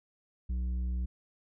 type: tone with tanh clipping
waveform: sine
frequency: 61.74 Hz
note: B1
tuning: in tune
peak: -31 dBFS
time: 0.49-1.06 s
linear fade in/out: 10 ms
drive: 7 dB
effects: none